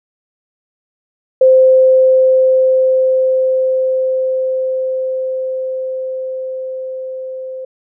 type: tone with level ramp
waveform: sine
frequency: 520 Hz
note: C5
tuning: 11 cents flat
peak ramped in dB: -4 to -23 dBFS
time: 1.41-7.65 s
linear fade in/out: 5 ms
effects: none